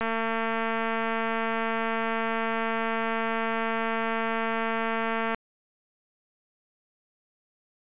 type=click train; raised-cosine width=0.5 ms; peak=-14 dBFS; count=1207; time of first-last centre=0.01-5.346 s; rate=226 Hz; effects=resampled to 8000 Hz